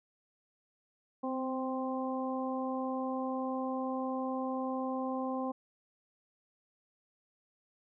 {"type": "harmonic tone with a mistuned harmonic", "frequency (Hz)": 261.6, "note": "C4", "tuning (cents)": 0, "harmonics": [1, 2, 3, 4], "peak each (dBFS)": [-35, -38, -40, -41], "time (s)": [1.23, 5.52], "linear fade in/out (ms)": 10, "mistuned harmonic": 1, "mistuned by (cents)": -17, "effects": []}